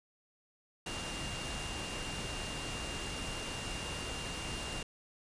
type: tone in noise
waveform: sine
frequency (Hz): 2796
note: F7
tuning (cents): +1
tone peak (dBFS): -44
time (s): 0.86-4.83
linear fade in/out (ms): 5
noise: pink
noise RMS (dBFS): -40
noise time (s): 0.86-4.83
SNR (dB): -7
effects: resampled to 22050 Hz